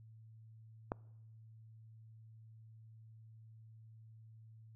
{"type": "click", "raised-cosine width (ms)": 1, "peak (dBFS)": -22, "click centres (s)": 0.919, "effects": ["noise-tail reverb RT60 0.9 s tail -25 dB re dry", "added 111 Hz sine -55 dBFS peak until 4.75 s"]}